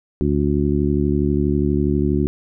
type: harmonic tone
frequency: 72.3 Hz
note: D2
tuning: 27 cents flat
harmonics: 1 / 2 / 3 / 4 / 5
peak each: -22 / -22 / -22 / -22 / -22 dBFS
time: 0.21-2.27 s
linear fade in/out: 0 ms
effects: none